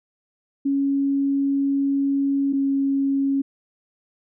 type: tone pair in turn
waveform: sine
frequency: 277.2 / 274.8 Hz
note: C#4 / C#4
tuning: 0 / -15 cents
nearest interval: unison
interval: 15 cents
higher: first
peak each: -18 dBFS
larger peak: neither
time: 0.65-2.53 / 2.53-3.42 s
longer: first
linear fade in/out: 10 ms
effects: none